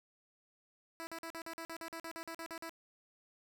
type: tone bursts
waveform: 10% pulse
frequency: 329.6 Hz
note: E4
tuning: in tune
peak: -34 dBFS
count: 15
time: 1-2.694 s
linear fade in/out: 0 ms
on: 70 ms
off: 46 ms
effects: none